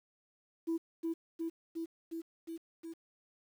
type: tone with echo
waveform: sine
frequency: 329.6 Hz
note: E4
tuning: in tune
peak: -29 dBFS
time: 0.67-0.78 s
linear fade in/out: 20 ms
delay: 360 ms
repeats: 6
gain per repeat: -2 dB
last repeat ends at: 2.94 s
effects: tanh soft clip ceiling -28 dBFS + 10-bit